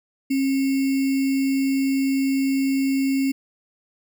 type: tone with sample-and-hold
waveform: sine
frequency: 270.1 Hz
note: C#4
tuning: 45 cents flat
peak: -18 dBFS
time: 0.3-3.32 s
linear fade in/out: 10 ms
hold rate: 2450 Hz
effects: none